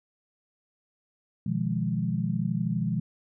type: chord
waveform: sine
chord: F half-diminished seventh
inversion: second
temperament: equal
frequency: 123.47 / 155.56 / 174.61 / 207.7 Hz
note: Cb3 / Eb3 / F3 / Ab3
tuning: 0 / 0 / 0 / 0 cents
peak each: -31 / -32 / -29 / -31 dBFS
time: 1.46-3 s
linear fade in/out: 5 ms
effects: none